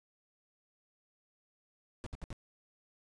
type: noise bursts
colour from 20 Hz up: brown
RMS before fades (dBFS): -41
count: 4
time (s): 2.04-2.328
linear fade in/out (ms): 0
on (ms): 24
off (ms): 64
effects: resampled to 22050 Hz